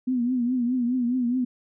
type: tone with vibrato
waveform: sine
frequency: 246.9 Hz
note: B3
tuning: in tune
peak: -21 dBFS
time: 0.07-1.45 s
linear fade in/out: 10 ms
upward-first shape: triangle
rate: 4.8 Hz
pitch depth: 99 cents each way
effects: none